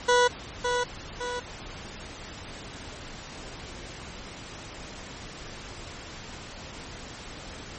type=tone with echo; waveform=20% pulse; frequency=490 Hz; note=B4; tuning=14 cents flat; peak=-13 dBFS; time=0.08-0.28 s; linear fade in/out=10 ms; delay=560 ms; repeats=2; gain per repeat=-6 dB; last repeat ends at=1.4 s; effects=pink hiss -41 dBFS RMS until 7.78 s + MP3 32 kbps